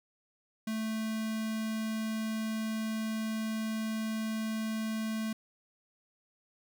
square tone with notch filter, 220 Hz, A3, in tune, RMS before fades -34 dBFS, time 0.67-5.33 s, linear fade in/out 5 ms, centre 790 Hz, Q 1.5, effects none

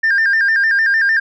sine tone with vibrato, 1697 Hz, G#6, 37 cents sharp, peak -9 dBFS, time 0.03-1.2 s, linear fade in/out 10 ms, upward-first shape square, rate 6.6 Hz, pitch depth 95 cents each way, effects tanh soft clip ceiling -9 dBFS

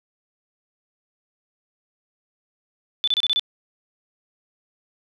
sine tone bursts, 3500 Hz, A7, 10 cents flat, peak -17 dBFS, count 6, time 3.04-3.395 s, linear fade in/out 0 ms, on 35 ms, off 29 ms, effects none

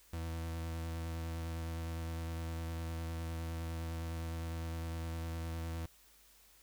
40% pulse tone with vibrato, 82.3 Hz, E2, 2 cents flat, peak -37 dBFS, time 0.13-5.86 s, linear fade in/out 5 ms, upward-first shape sine, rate 9.8 Hz, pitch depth 18 cents each way, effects added 50 Hz sine -70 dBFS peak until 6.62 s + white hiss -64 dBFS RMS until 6.62 s

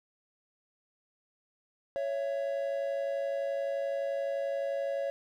triangle tone pair together, 556 / 667.6 Hz, C#5 / E5, +5 / +22 cents, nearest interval minor third, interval 317 cents, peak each -29 / -35 dBFS, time 1.96-5.1 s, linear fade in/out 0 ms, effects none

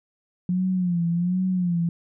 sine tone with vibrato, 177.6 Hz, F3, 29 cents sharp, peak -20 dBFS, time 0.49-1.89 s, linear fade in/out 2 ms, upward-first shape sine, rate 1.3 Hz, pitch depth 86 cents each way, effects none

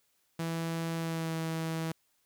sawtooth tone with pitch glide, 165 to 162.26 Hz, E3 to E3, +2 to -27 cents, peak -28 dBFS, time 0.39-1.92 s, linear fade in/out 5 ms, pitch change -29 cents, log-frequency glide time 0.96-1.35 s, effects white hiss -73 dBFS RMS until 2.25 s

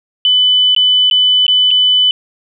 sine tone with dropouts, 3000 Hz, F#7, 23 cents sharp, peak -7 dBFS, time 0.25-2.11 s, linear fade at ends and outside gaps 1 ms, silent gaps 0.749-0.763 / 1.1-1.111 / 1.466-1.48 / 1.707-1.712 s, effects none

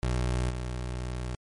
25% pulse tone with level steps, 61.7 Hz, B1, 1 cent flat, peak -22 / -28 dBFS, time 0.03-1.35 s, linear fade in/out 0 ms, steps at 0.49 s, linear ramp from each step 20 ms, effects MP3 48 kbps

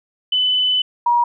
sine tone pair in turn, 3008 / 954.9 Hz, F#7 / A#5, +28 / +41 cents, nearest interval octave + minor sixth, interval 1987 cents, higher first, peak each -14 / -12 dBFS, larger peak second, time 0.32-0.82 / 1.06-1.24 s, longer first, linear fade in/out 5 ms, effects none

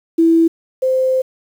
sine tone pair in turn, 329.6 / 519.4 Hz, E4 / C5, 0 / -13 cents, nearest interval minor sixth, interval 787 cents, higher second, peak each -8 / -12 dBFS, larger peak first, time 0.18-0.48 / 0.82-1.22 s, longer second, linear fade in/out 10 ms, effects 7-bit

